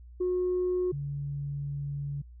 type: tone pair in turn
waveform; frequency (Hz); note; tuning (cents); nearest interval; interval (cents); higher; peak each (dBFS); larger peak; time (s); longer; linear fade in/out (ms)
sine; 362.9 / 142.2; F#4 / C#3; -34 / +45; octave + major third; 1621; first; -24 / -31; first; 0.2-0.92 / 0.92-2.22; second; 10
effects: tanh soft clip ceiling -22 dBFS + added 60 Hz sine -46 dBFS peak until 2.4 s